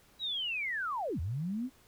sine linear two-way sweep, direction down then up, 3938 to 73.42 to 269.6 Hz, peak -32 dBFS, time 0.19-1.7 s, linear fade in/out 50 ms, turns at 1.2 s, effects pink hiss -63 dBFS RMS until 1.87 s

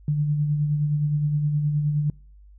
sine tone with tremolo, 148.3 Hz, D3, 17 cents sharp, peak -18 dBFS, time 0.08-2.1 s, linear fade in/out 2 ms, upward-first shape sine, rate 9.6 Hz, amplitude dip 40%, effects noise-tail reverb RT60 0.5 s tail -26 dB re dry + added 50 Hz sine -46 dBFS peak until 2.58 s

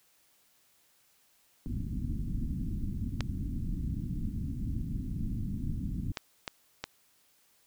pink low-pass noise, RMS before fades -34 dBFS, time 1.66-6.12 s, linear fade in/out 2 ms, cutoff 280 Hz, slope 48 dB/octave
clicks, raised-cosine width 0.2 ms, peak -16 dBFS, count 4, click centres 3.207 / 6.172 / 6.478 / 6.84 s
effects white hiss -67 dBFS RMS until 7.66 s

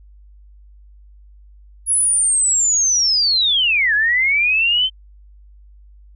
sine linear two-way sweep, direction down then up, 10548 to 1652 to 3116 Hz, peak -13 dBFS, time 1.86-4.9 s, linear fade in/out 50 ms, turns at 3.94 s, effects added 50 Hz sine -42 dBFS peak until 6.15 s

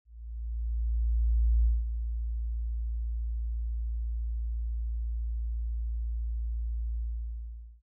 sine tone with ADSR envelope, 57 Hz, A#1, 38 cents flat, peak -20 dBFS, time 0.05-7.82 s, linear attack 1600 ms, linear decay 190 ms, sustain -9 dB, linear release 820 ms, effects none

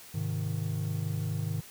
triangle chord, Ab major, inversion none, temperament equal, 103.83 / 130.81 / 155.56 Hz, Ab2 / C3 / Eb3, 0 / 0 / 0 cents, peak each -31 / -35 / -31 dBFS, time 0.14-1.61 s, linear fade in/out 10 ms, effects white hiss -50 dBFS RMS until 1.7 s

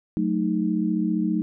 sine chord, D# diminished, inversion first, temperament equal, 185 / 220 / 311.1 Hz, F#3 / A3 / D#4, 0 / 0 / 0 cents, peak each -25 dBFS, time 0.17-1.42 s, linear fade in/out 0 ms, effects none

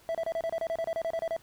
triangle tone bursts, 659 Hz, E5, 1 cent flat, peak -26 dBFS, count 15, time 0.09-1.365 s, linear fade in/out 0 ms, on 57 ms, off 30 ms, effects pink hiss -59 dBFS RMS until 1.42 s

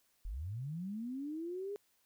sine linear sweep, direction up, 36.71 to 415.3 Hz, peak -38 dBFS, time 0.25-1.76 s, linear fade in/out 0 ms, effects white hiss -74 dBFS RMS until 2.05 s

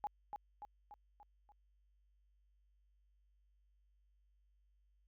sine tone with echo, 830.6 Hz, G#5, in tune, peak -36 dBFS, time 0.04-0.07 s, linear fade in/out 0 ms, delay 290 ms, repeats 5, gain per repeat -5 dB, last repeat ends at 1.52 s, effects added 50 Hz sine -70 dBFS peak until 5.07 s

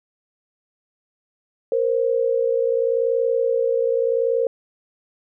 sine tone pair together, 466.1 / 526.9 Hz, A#4 / C5, 0 / +12 cents, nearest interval major second, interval 212 cents, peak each -19 / -21 dBFS, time 1.72-4.47 s, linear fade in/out 2 ms, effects none

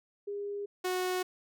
sine / sawtooth tone pair in turn, 406.1 / 366.8 Hz, G#4 / F#4, -39 / -15 cents, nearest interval major second, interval 176 cents, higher first, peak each -34 / -26 dBFS, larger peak second, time 0.27-0.66 / 0.84-1.23 s, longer neither, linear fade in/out 10 ms, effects none

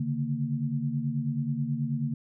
sine tone cluster, 139 / 148.3 / 230.7 Hz, C#3 / D3 / A#3, +5 / +17 / -18 cents, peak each -31 dBFS, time 0-2.14 s, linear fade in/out 5 ms, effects none

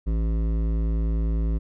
triangle tone with hard clipping, 55 Hz, A1, in tune, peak -23 dBFS, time 0.06-1.59 s, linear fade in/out 20 ms, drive 17 dB, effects none

